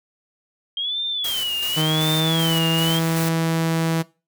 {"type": "tone with vibrato", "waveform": "sine", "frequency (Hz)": 3185, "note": "G7", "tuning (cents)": 27, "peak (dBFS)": -22, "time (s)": [0.77, 2.99], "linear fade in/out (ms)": 2, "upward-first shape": "sine", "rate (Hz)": 0.91, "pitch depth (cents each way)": 210}
{"type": "noise with tremolo", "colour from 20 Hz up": "white", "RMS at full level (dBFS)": -30, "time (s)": [1.24, 3.29], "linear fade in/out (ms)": 5, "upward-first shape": "square", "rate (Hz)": 2.6, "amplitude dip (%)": 45}
{"type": "tone with pitch glide", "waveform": "sawtooth", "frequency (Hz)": [156.5, 163.62], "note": ["D#3", "E3"], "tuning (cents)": [10, -13], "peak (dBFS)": -15, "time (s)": [1.76, 4.03], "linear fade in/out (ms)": 20, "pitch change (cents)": 77, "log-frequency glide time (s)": [2.13, 2.36]}
{"effects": ["noise-tail reverb RT60 0.3 s tail -21 dB re dry"]}